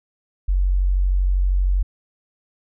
sine tone, 46.35 Hz, F#1, 4 cents sharp, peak -15 dBFS, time 0.48-1.83 s, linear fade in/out 10 ms, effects none

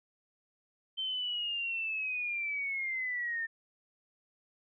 sine linear sweep, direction down, 3113 to 1800 Hz, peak -32 dBFS, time 0.97-3.47 s, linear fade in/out 20 ms, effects none

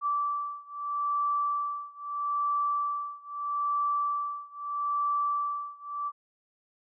sine beating tone pair, 1162 / 1162.78 Hz, D6 / D6, -19 / -18 cents, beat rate 0.78 Hz, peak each -30 / -31 dBFS, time 0.01-6.12 s, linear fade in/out 50 ms, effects none

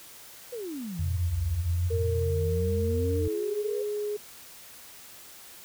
sine exponential two-way sweep, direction down then up, 512 to 61.74 to 512 Hz, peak -33 dBFS, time 0.52-3.83 s, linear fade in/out 10 ms, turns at 1.38 s
sine tone with vibrato, 86.9 Hz, F2, 8 cents flat, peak -26 dBFS, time 0.99-3.28 s, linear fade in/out 5 ms, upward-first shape sine, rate 20 Hz, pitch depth 100 cents each way
sine tone with pitch glide, 459.9 to 416.9 Hz, A#4 to G#4, -23 to +7 cents, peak -28 dBFS, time 1.9-4.17 s, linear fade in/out 10 ms, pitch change -170 cents, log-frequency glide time 3.18-3.36 s
effects white hiss -48 dBFS RMS until 5.64 s

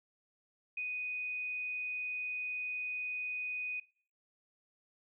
sine tone, 2489 Hz, D#7, in tune, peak -35 dBFS, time 0.77-3.8 s, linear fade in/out 5 ms, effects noise-tail reverb RT60 0.5 s tail -21 dB re dry

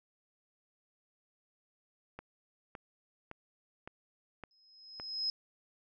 click train, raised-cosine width 0.5 ms, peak -29 dBFS, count 6, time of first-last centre 2.19-4.999 s, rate 1.78 Hz
sine tone with exponential growth, 5120 Hz, D#8, 49 cents sharp, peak -29 dBFS, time 4.51-5.3 s, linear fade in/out 1 ms, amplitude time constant 170 ms
effects none

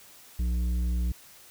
triangle tone with tanh clipping, 60.1 Hz, B1, 46 cents flat, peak -26 dBFS, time 0.39-1.12 s, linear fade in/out 5 ms, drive 13 dB, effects white hiss -52 dBFS RMS until 1.5 s

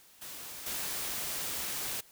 white noise with level steps, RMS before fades -44 / -36 dBFS, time 0.21-2.01 s, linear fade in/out 10 ms, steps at 0.66 s, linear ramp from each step 5 ms, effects white hiss -59 dBFS RMS until 2.11 s

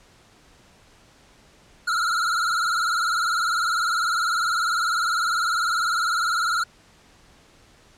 square tone with vibrato, 1375 Hz, F6, 27 cents flat, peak -21 dBFS, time 1.87-6.64 s, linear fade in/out 10 ms, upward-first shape triangle, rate 20 Hz, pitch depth 120 cents each way, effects pink hiss -54 dBFS RMS until 7.97 s + low-pass 8000 Hz 12 dB/octave

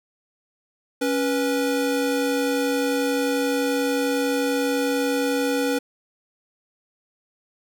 square tone pair together, 277.2 / 488.7 Hz, C#4 / B4, 0 / -18 cents, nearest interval minor seventh, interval 982 cents, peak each -24 dBFS, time 1.01-5.79 s, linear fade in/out 10 ms, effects none

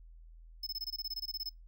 square tone bursts, 5200 Hz, E8, 24 cents flat, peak -36 dBFS, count 15, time 0.63-1.493 s, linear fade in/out 5 ms, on 37 ms, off 22 ms, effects noise-tail reverb RT60 0.2 s tail -26 dB re dry + added 41 Hz sine -51 dBFS peak until 1.67 s

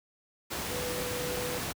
sine tone in noise, 493.9 Hz, B4, in tune, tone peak -35 dBFS, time 0.7-1.59 s, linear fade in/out 20 ms, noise pink, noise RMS -34 dBFS, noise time 0.5-1.73 s, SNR -4 dB, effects high-pass 80 Hz 12 dB/octave

